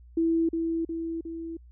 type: tone with echo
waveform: sine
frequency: 329.6 Hz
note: E4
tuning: in tune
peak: -21 dBFS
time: 0.17-0.49 s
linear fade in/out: 5 ms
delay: 360 ms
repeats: 3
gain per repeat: -4 dB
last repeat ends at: 1.57 s
effects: added 60 Hz sine -48 dBFS peak until 1.71 s